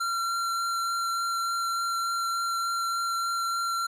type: tone with vibrato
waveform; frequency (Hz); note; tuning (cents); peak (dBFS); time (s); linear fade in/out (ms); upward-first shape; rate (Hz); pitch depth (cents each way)
square; 1368; F6; -36; -27; 0-3.87; 10; triangle; 3.4; 9
effects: low-pass 12000 Hz 12 dB/octave